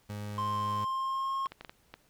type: tone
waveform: 30% pulse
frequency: 103.8 Hz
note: G#2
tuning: in tune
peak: -34 dBFS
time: 0.09-0.85 s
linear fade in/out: 10 ms
type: tone with pitch glide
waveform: triangle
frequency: 1051 to 1077.4 Hz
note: C6 to C#6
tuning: +7 to -50 cents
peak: -28 dBFS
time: 0.38-1.47 s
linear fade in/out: 2 ms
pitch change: +43 cents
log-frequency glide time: 0.78-1.35 s
type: clicks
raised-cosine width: 0.3 ms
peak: -27 dBFS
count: 6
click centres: 1.459 / 1.52 / 1.61 / 1.648 / 1.695 / 1.94 s
effects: pink hiss -67 dBFS RMS until 2.09 s